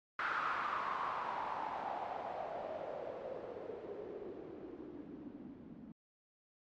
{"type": "noise with low-pass filter sweep", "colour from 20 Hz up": "blue", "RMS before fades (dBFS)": -42, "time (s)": [0.19, 5.92], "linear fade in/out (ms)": 2, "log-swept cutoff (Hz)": [1400, 230], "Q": 4.7, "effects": ["low-pass 4000 Hz 12 dB/octave", "MP3 64 kbps"]}